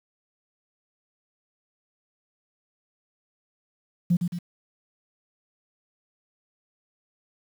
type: tone with echo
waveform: sine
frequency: 174.61 Hz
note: F3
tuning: in tune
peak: -16 dBFS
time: 4.1-4.17 s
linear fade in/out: 10 ms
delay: 110 ms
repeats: 2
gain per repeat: -6 dB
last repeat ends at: 4.39 s
effects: tanh soft clip ceiling -12 dBFS + 8-bit